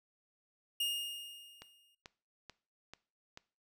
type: tone with exponential decay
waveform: 45% pulse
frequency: 2841 Hz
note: F7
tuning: 29 cents sharp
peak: -31 dBFS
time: 0.8-1.95 s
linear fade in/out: 5 ms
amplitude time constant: 250 ms
type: click train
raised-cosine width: 0.2 ms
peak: -30 dBFS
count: 5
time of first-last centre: 1.62-3.374 s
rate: 2.28 Hz
effects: noise-tail reverb RT60 0.4 s tail -20 dB re dry